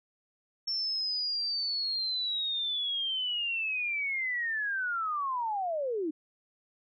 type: linear sweep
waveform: sine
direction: down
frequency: 5430 to 292.8 Hz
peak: -29 dBFS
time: 0.67-6.11 s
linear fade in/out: 10 ms
effects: none